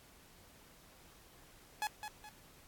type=tone with echo; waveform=sawtooth; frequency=846 Hz; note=G#5; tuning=32 cents sharp; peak=-30 dBFS; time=1.82-1.87 s; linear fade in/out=0 ms; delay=210 ms; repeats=2; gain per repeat=-8 dB; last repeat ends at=2.29 s; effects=pink hiss -61 dBFS RMS until 2.67 s + AAC 64 kbps